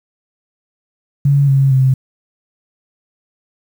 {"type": "tone with pitch steps", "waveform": "sine", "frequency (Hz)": [141.1, 136.29, 131.65], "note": ["C#3", "C#3", "C3"], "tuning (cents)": [31, -29, 11], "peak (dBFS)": -8, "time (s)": [1.25, 1.94], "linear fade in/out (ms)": 5, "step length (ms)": 230, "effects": ["7-bit"]}